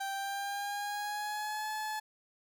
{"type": "tone with pitch glide", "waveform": "30% pulse", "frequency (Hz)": [784, 859.9], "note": ["G5", "A5"], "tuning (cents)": [0, -40], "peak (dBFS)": -32, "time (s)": [0, 2], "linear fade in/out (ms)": 10, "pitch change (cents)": 160, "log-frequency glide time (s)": [0.13, 1.7], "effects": []}